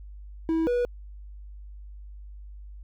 triangle tone pair in turn, 324.6 / 486.4 Hz, E4 / B4, -27 / -26 cents, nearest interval perfect fifth, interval 701 cents, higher second, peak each -20 dBFS, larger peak neither, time 0.49-0.67 / 0.67-0.85 s, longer neither, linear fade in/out 0 ms, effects added 50 Hz sine -40 dBFS peak until 2.83 s

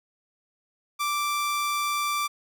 sawtooth tone, 1173 Hz, D6, 2 cents flat, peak -21 dBFS, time 0.99-2.28 s, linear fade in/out 20 ms, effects none

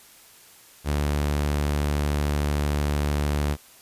sawtooth tone, 73.2 Hz, D2, 5 cents flat, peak -18 dBFS, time 0.84-3.57 s, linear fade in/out 50 ms, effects white hiss -51 dBFS RMS until 3.81 s + resampled to 32000 Hz

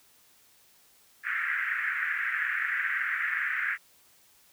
white band-pass noise, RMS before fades -30 dBFS, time 1.23-3.78 s, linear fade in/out 50 ms, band 1500 to 2000 Hz, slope 48 dB/octave, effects white hiss -61 dBFS RMS until 4.52 s

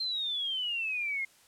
sine exponential sweep, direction down, 4186 to 2117 Hz, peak -30 dBFS, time 0-1.25 s, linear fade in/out 5 ms, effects white hiss -61 dBFS RMS until 1.47 s + low-pass 11000 Hz 12 dB/octave

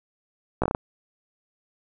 slowing click train, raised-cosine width 1 ms, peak -9 dBFS, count 6, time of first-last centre 0.62-0.749 s, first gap 16 ms, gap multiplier 1.24, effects none

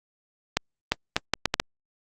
accelerating click train, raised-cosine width 0.2 ms, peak -3 dBFS, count 7, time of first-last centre 0.57-1.599 s, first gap 350 ms, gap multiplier 0.7, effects Opus 48 kbps

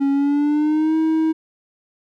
triangle tone with pitch glide, 277.2 to 318.4 Hz, C#4 to D#4, 0 to +40 cents, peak -13 dBFS, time 0-1.33 s, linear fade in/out 20 ms, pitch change +240 cents, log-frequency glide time 0.11-0.96 s, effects none

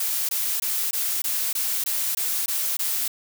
blue noise bursts, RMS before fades -25 dBFS, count 10, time 0-3.08 s, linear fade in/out 5 ms, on 290 ms, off 20 ms, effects none

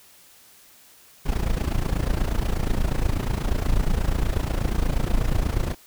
brown noise with amplitude modulation, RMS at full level -19 dBFS, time 1.25-5.75 s, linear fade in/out 20 ms, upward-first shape sine, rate 28.3 Hz, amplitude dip 80%, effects white hiss -52 dBFS RMS until 5.86 s

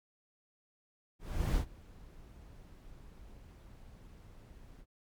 brown noise with ADSR envelope, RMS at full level -29 dBFS, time 1.19-4.86 s, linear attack 370 ms, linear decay 92 ms, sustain -24 dB, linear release 58 ms, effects MP3 96 kbps

